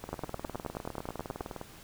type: two click trains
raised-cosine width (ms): 1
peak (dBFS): -24 / -20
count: 32 / 13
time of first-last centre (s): 0.04-1.614 / 0.13-1.408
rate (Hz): 19.7 / 9.39
effects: pink hiss -52 dBFS RMS until 1.83 s